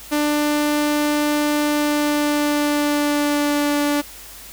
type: tone with pitch glide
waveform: sawtooth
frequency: 296.3 to 291 Hz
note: D4 to D4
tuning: +15 to -16 cents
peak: -13 dBFS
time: 0.11-4.02 s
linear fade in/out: 20 ms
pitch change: -31 cents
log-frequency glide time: 1.66-3.79 s
effects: added 50 Hz sine -47 dBFS peak until 4.52 s + white hiss -39 dBFS RMS until 4.52 s